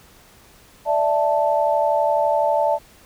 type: chord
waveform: sine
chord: D suspended second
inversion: none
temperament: equal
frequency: 587.3 / 659.3 / 880 Hz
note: D5 / E5 / A5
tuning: 0 / 0 / 0 cents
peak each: -20 / -21 / -20 dBFS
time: 0.85-2.79 s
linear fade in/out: 50 ms
effects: pink hiss -50 dBFS RMS until 3.05 s